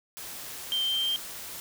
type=tone in noise; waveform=sine; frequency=3151 Hz; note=G7; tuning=8 cents sharp; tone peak=-25 dBFS; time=0.72-1.16 s; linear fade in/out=0 ms; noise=white; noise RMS=-40 dBFS; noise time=0.17-1.6 s; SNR=+12 dB; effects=none